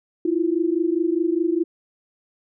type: tone pair together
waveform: sine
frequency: 324.3 / 349.2 Hz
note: E4 / F4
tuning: -28 / 0 cents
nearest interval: minor second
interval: 128 cents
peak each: -21 dBFS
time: 0.25-1.64 s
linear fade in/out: 5 ms
effects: none